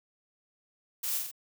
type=noise with echo; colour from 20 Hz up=blue; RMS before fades=-33 dBFS; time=1.03-1.18 s; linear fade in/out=10 ms; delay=45 ms; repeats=3; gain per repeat=-3 dB; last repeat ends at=1.315 s; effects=none